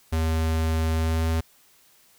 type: tone with pitch glide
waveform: square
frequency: 80.4 to 81.24 Hz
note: E2 to E2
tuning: -43 to -25 cents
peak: -22 dBFS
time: 0.12-1.41 s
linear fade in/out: 10 ms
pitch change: +18 cents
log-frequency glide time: 0.96-1.28 s
effects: white hiss -58 dBFS RMS until 2.18 s